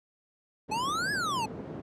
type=band-pass noise; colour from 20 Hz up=white; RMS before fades=-40 dBFS; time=0.68-1.82 s; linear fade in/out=20 ms; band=120 to 340 Hz; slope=12 dB/octave
type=exponential two-way sweep; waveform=square; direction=up then down; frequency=837 to 1718 to 842 Hz; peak=-29 dBFS; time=0.71-1.46 s; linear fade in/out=10 ms; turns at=1.12 s
effects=low-pass 9000 Hz 12 dB/octave